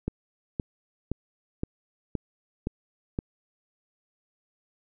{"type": "click train", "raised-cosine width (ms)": 3, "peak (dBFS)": -15, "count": 7, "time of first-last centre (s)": [0.08, 3.189], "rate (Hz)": 1.93, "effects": []}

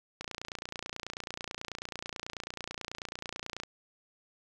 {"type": "click train", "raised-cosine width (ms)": 0.2, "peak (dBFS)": -20, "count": 101, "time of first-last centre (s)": [0.21, 3.635], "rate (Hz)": 29.2, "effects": []}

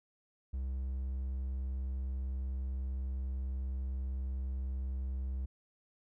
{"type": "tone", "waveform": "triangle", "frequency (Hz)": 65.41, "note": "C2", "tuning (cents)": 0, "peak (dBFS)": -32, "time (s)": [0.53, 5.46], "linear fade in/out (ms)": 10, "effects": []}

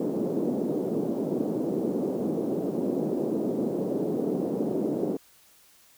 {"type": "band-pass noise", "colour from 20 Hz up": "white", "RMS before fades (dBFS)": -28, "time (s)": [0, 5.17], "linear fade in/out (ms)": 5, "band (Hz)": [190, 440], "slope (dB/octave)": 24, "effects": ["white hiss -58 dBFS RMS until 5.97 s"]}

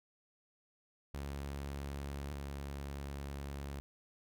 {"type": "tone pair in turn", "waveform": "sawtooth", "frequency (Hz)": [70.2, 69.9], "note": ["C#2", "C#2"], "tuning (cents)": [22, 15], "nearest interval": "unison", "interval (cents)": 7, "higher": "first", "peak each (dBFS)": [-36, -37], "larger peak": "first", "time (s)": [[1.14, 2.32], [2.32, 3.8]], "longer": "second", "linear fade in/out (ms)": 0, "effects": []}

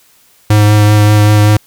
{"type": "tone with vibrato", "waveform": "square", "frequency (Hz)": 105.1, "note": "G#2", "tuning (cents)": 21, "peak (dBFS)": -5, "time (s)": [0.5, 1.57], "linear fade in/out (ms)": 5, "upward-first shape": "triangle", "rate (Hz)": 5.2, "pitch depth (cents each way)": 16, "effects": ["white hiss -48 dBFS RMS until 1.66 s"]}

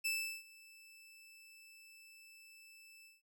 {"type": "tone with ADSR envelope", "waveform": "sawtooth", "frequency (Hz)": 2637, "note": "E7", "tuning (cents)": 0, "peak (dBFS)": -30, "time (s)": [0.04, 3.22], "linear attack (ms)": 18, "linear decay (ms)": 370, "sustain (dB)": -24, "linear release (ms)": 170, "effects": []}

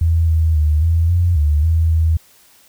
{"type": "tone with pitch steps", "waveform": "sine", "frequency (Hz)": [82.4, 80.4, 76.2, 82.8, 87.3, 74.5, 81.5, 80.7], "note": ["E2", "E2", "D#2", "E2", "F2", "D2", "E2", "E2"], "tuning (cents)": [0, -43, -36, 8, 0, 25, -19, -36], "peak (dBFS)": -11, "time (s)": [0.01, 2.17], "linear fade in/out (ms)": 5, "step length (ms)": 270, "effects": ["white hiss -50 dBFS RMS until 2.68 s"]}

